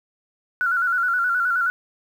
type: tone with vibrato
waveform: sine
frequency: 1429 Hz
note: F6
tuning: 39 cents sharp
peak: -18 dBFS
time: 0.61-1.7 s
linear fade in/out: 0 ms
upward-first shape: square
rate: 9.5 Hz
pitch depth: 60 cents each way
effects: 8-bit